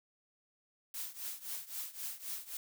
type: noise with tremolo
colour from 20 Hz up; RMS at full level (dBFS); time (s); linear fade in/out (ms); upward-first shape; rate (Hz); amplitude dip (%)
blue; -39; 0.94-2.57; 2; triangle; 3.8; 90
effects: none

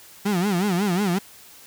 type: tone with vibrato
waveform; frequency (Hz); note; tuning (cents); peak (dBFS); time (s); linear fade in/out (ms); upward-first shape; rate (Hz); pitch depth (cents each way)
35% pulse; 189.9; F#3; +45; -18; 0.25-1.19; 10; sine; 5.5; 180
effects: white hiss -47 dBFS RMS until 1.66 s

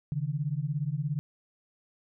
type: beating tone pair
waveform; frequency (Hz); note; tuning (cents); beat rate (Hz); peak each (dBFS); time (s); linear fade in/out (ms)
sine; 138.59 / 155.59; C#3 / D#3; 0 / 0; 17; -31; 0.12-1.19; 0
effects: none

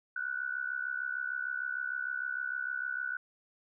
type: tone with amplitude modulation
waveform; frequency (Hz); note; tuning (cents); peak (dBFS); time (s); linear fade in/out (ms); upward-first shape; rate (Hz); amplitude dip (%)
sine; 1480; F#6; 0; -29; 0.16-3.17; 5; sine; 66.6; 85
effects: none

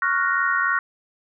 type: chord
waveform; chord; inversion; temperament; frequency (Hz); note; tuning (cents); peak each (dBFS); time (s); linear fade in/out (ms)
sine; Gb major seventh; second; equal; 1108.7 / 1396.9 / 1480 / 1864.7; Db6 / F6 / Gb6 / Bb6; 0 / 0 / 0 / 0; -24; 0.02-0.79; 2
effects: none

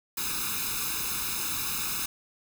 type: noise with comb filter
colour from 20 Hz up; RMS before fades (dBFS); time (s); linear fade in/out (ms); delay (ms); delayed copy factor
white; -31; 0.17-2.06; 5; 0.78; +0.95
effects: none

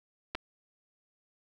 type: clicks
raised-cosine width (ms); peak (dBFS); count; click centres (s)
0.3; -19; 2; 0.349 / 0.352
effects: none

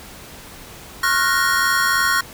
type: chord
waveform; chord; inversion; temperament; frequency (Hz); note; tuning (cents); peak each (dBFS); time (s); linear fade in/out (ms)
square; Gb major seventh; second; equal with one note detuned; 1089.1 / 1396.9 / 1480 / 1864.7; Db6 / F6 / Gb6 / Bb6; -31 / 0 / 0 / 0; -22; 1.03-2.21; 5
effects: pink hiss -39 dBFS RMS until 2.33 s

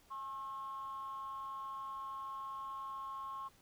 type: tone with frequency modulation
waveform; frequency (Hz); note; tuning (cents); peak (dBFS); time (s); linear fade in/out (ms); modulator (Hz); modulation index
sine; 1079; C#6; -47; -40; 0.1-3.49; 20; 243; 0.38
effects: tanh soft clip ceiling -38 dBFS + pink hiss -67 dBFS RMS until 3.61 s

